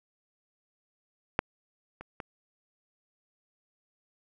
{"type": "clicks", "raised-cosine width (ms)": 0.5, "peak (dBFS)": [-8, -27, -22], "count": 3, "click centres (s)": [1.391, 2.01, 2.202], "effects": []}